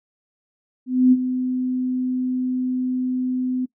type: tone with ADSR envelope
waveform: sine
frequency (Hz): 254.2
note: C4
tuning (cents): -50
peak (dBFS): -9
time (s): 0.86-3.66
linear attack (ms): 260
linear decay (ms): 40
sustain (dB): -11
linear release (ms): 16
effects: noise-tail reverb RT60 0.1 s tail -20 dB re dry